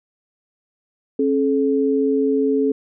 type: tone pair together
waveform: sine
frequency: 271 / 430.2 Hz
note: C#4 / A4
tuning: -39 / -39 cents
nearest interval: minor sixth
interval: 800 cents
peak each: -18 dBFS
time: 1.19-2.72 s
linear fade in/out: 5 ms
effects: none